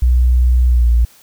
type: tone with pitch glide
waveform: sine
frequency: 61.74 to 58.58 Hz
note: B1 to A#1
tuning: 0 to +9 cents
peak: -8 dBFS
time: 0.02-1.05 s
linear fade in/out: 5 ms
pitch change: -91 cents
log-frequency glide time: 0.68-0.88 s
effects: white hiss -47 dBFS RMS until 1.22 s